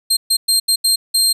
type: tone bursts at uneven times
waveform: 25% pulse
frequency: 4186 Hz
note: C8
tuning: in tune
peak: -7 dBFS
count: 6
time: 0.1-0.17 / 0.3-0.37 / 0.48-0.6 / 0.68-0.76 / 0.84-0.96 / 1.14-1.33 s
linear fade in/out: 10 ms
effects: none